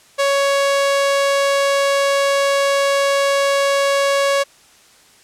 sawtooth tone, 557 Hz, C#5, 8 cents sharp, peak -10 dBFS, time 0.18-4.44 s, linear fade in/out 20 ms, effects white hiss -49 dBFS RMS until 5.23 s + low-pass 9000 Hz 12 dB/octave

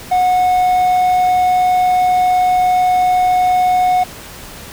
triangle tone, 731 Hz, F#5, 21 cents flat, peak -8 dBFS, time 0.11-4.04 s, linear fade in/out 10 ms, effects pink hiss -33 dBFS RMS until 4.72 s

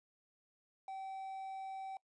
triangle tone with quantisation, 770 Hz, G5, 31 cents flat, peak -40 dBFS, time 0.88-1.97 s, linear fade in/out 2 ms, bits 11, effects noise-tail reverb RT60 0.1 s tail -23 dB re dry + resampled to 22050 Hz

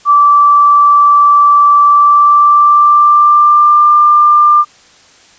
sine tone with pitch glide, 1163 to 1193.6 Hz, D6 to D6, -17 to +28 cents, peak -3 dBFS, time 0.05-4.65 s, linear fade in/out 50 ms, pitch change +45 cents, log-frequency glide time 1.83-3.92 s, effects white hiss -43 dBFS RMS until 5.38 s + resampled to 16000 Hz

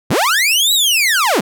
sawtooth linear two-way sweep, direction up then down, 65.41 to 3959 to 141.8 Hz, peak -8 dBFS, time 0.1-1.41 s, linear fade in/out 10 ms, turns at 0.73 s, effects none

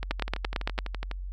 two click trains, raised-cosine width 0.3 ms, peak -11 / -18 dBFS, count 7 / 14, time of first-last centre 0.11-0.788 / 0.03-1.113 s, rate 8.85 / 12 Hz, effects added 46 Hz sine -33 dBFS peak until 1.32 s

